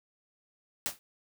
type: noise with exponential decay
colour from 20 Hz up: white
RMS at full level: -28 dBFS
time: 0.86-0.99 s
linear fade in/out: 0 ms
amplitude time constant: 28 ms
effects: none